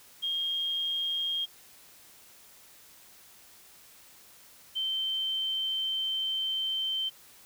sine tone pair in turn, 3234 / 3107 Hz, G#7 / G7, -47 / -16 cents, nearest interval minor second, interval 69 cents, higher first, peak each -28 dBFS, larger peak neither, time 0.22-1.46 / 4.75-7.1 s, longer second, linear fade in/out 20 ms, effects white hiss -55 dBFS RMS until 7.45 s

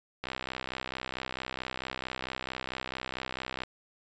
click train, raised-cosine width 0.3 ms, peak -18 dBFS, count 220, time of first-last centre 0.24-3.635 s, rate 64.5 Hz, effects resampled to 16000 Hz

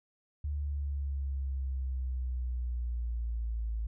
sine exponential sweep, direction down, 73.5 to 54.7 Hz, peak -31 dBFS, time 0.44-3.87 s, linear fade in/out 5 ms, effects none

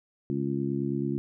harmonic tone, 69.3 Hz, C#2, in tune, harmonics 2 / 3 / 4 / 5, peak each -32 / -32 / -32 / -32 dBFS, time 0.3-1.18 s, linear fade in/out 0 ms, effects none

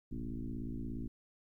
sine tone with frequency modulation, 123.47 Hz, B2, in tune, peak -37 dBFS, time 0.11-1.08 s, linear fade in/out 10 ms, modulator 56.9 Hz, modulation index 3.2, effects 13-bit

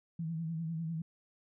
sine tone with vibrato, 163.3 Hz, E3, 16 cents flat, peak -34 dBFS, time 0.19-1.02 s, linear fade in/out 5 ms, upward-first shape sine, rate 10 Hz, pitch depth 57 cents each way, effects none

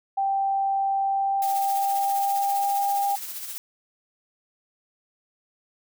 sine tone with pitch glide, 784 to 800.5 Hz, G5 to G5, 0 to +36 cents, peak -21 dBFS, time 0.17-3.16 s, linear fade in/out 10 ms, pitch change +36 cents, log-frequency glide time 1.09-2.84 s
blue noise with tremolo, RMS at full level -33 dBFS, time 1.42-3.58 s, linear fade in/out 0 ms, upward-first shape sine, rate 15 Hz, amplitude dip 45%
effects none

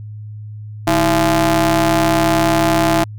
sawtooth ring-modulated tone, 177.3 Hz, F3, 26 cents sharp, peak -5 dBFS, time 0.87-3.04 s, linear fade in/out 5 ms, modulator 499 Hz, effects added 106 Hz sine -28 dBFS peak until 3.18 s

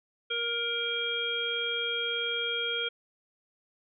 harmonic tone with a mistuned harmonic, 470 Hz, A#4, 14 cents sharp, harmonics 1 / 3 / 5 / 7, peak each -36 / -35 / -36 / -31 dBFS, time 0.3-2.89 s, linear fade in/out 10 ms, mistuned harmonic 7, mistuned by -22 cents, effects none

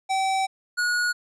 square tone pair in turn, 769 / 1451.7 Hz, G5 / F#6, -33 / -33 cents, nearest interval major seventh, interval 1100 cents, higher second, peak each -22 / -22 dBFS, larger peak neither, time 0.09-0.47 / 0.77-1.13 s, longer first, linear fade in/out 20 ms, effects resampled to 22050 Hz

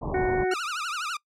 pink low-pass noise, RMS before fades -31 dBFS, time 0.01-0.45 s, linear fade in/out 20 ms, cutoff 1100 Hz, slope 96 dB/octave
harmonic tone, 370 Hz, F#4, in tune, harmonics 1 / 2 / 4 / 5 / 6, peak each -23 / -29 / -35 / -37 / -39 dBFS, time 0.14-0.54 s, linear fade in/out 5 ms
sawtooth tone with vibrato, 1318.5 Hz, E6, in tune, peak -25 dBFS, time 0.51-1.17 s, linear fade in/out 5 ms, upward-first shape triangle, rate 12 Hz, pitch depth 220 cents each way
effects noise-tail reverb RT60 0.1 s tail -23 dB re dry + low-pass 8000 Hz 12 dB/octave

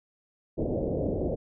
white low-pass noise, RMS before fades -29 dBFS, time 0.57-1.36 s, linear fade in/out 20 ms, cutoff 600 Hz, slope 48 dB/octave, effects none

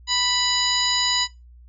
harmonic tone, 987.8 Hz, B5, in tune, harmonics 1 / 2 / 3 / 4 / 5 / 7, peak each -29 / -29 / -27 / -23 / -23 / -26 dBFS, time 0.07-1.28 s, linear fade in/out 50 ms, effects noise-tail reverb RT60 0.2 s tail -17 dB re dry + added 60 Hz sine -44 dBFS peak until 1.68 s

